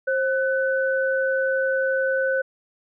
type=tone pair together; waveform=sine; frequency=531 / 1501.9 Hz; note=C5 / F#6; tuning=+25 / +25 cents; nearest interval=octave + tritone; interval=1800 cents; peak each=-21 / -24 dBFS; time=0.07-2.42 s; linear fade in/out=10 ms; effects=none